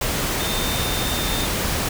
sine tone in noise, 3621 Hz, A7, 49 cents sharp, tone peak -29 dBFS, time 0.4-1.46 s, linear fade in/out 5 ms, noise pink, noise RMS -23 dBFS, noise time 0.01-1.89 s, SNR -9 dB, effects none

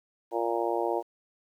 harmonic tone, 116.54 Hz, A#2, in tune, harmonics 3 / 4 / 5 / 6 / 7 / 8, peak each -31 / -32 / -33 / -34 / -34 / -35 dBFS, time 0.31-1.03 s, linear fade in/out 50 ms, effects 10-bit

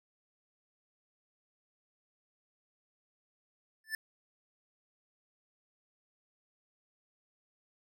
square tone with exponential growth, 1760 Hz, A6, in tune, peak -30 dBFS, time 3.84-3.95 s, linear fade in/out 2 ms, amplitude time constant 22 ms, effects none

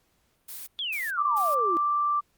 blue noise bursts, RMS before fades -39 dBFS, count 3, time 0.48-1.55 s, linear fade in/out 10 ms, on 190 ms, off 250 ms
sine exponential sweep, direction down, 3500 to 320 Hz, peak -28 dBFS, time 0.79-1.77 s, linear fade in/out 0 ms
sine tone, 1174.7 Hz, D6, in tune, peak -22 dBFS, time 1.17-2.21 s, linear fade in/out 20 ms
effects pink hiss -69 dBFS RMS until 2.37 s + Opus 48 kbps

